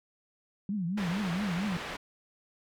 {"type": "tone with vibrato", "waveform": "sine", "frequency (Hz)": 188.2, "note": "F#3", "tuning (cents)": 30, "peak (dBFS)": -29, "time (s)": [0.69, 1.77], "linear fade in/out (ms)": 2, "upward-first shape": "triangle", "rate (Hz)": 4.4, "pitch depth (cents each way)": 250}
{"type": "low-pass noise", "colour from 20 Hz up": "white", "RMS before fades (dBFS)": -39, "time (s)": [0.97, 1.97], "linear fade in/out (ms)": 10, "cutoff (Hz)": 2200, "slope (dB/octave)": 12}
{"effects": []}